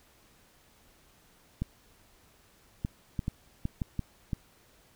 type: clicks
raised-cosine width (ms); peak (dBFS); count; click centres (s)
5; -18; 8; 1.62 / 2.849 / 3.192 / 3.281 / 3.654 / 3.818 / 3.993 / 4.332
effects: pink hiss -62 dBFS RMS until 4.95 s